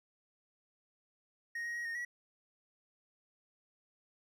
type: tone with pitch steps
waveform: triangle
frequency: 1868 / 1882 / 1894 / 1846 / 1929 Hz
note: A#6 / A#6 / A#6 / A#6 / B6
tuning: +3 / +16 / +27 / -17 / -41 cents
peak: -35 dBFS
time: 1.55-2.05 s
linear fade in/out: 5 ms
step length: 100 ms
effects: none